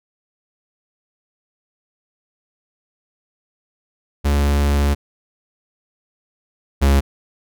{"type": "tone pair in turn", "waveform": "45% pulse", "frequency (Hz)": [71.5, 69.42], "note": ["D2", "C#2"], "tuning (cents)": [-46, 3], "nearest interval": "minor second", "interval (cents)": 51, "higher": "first", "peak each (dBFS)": [-14, -11], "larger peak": "second", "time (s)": [[4.24, 4.95], [6.81, 7.01]], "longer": "first", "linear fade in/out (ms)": 20, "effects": []}